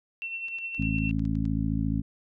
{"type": "tone with tremolo", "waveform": "sine", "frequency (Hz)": 2704, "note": "E7", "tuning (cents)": 43, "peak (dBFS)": -30, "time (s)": [0.22, 1.11], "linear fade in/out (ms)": 0, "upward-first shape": "sine", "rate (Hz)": 9.8, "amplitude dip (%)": 45}
{"type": "clicks", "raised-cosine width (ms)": 0.2, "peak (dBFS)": -34, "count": 10, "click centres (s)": [0.484, 0.586, 0.747, 0.824, 0.985, 1.094, 1.194, 1.253, 1.354, 1.454]}
{"type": "harmonic tone", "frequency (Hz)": 54.3, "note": "A1", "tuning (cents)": -22, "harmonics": [1, 2, 3, 4, 5], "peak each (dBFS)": [-31, -31, -31, -31, -31], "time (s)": [0.78, 2.02], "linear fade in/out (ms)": 20}
{"effects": []}